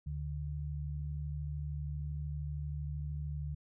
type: tone pair together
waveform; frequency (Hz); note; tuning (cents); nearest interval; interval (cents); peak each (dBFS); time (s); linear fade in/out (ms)
sine; 73.9 / 146.83; D2 / D3; +11 / 0; octave; 1189; -38 / -39; 0.06-3.55; 10
effects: none